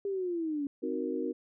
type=linear sweep; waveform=sine; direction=down; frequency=403.9 to 277.2 Hz; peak=-30 dBFS; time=0.05-0.67 s; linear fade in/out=2 ms
type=chord; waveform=sine; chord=C half-diminished seventh; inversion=none; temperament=equal; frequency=261.6 / 311.1 / 370 / 466.2 Hz; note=C4 / Eb4 / Gb4 / Bb4; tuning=0 / 0 / 0 / 0 cents; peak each=-36 dBFS; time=0.82-1.33 s; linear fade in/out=20 ms
effects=none